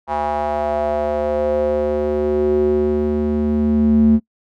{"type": "tone with band-pass filter sweep", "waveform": "square", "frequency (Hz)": 74.5, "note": "D2", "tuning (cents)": 25, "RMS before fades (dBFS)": -17, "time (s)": [0.07, 4.2], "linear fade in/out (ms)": 50, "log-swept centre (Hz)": [860, 220], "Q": 4.9, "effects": ["noise-tail reverb RT60 0.1 s tail -26 dB re dry"]}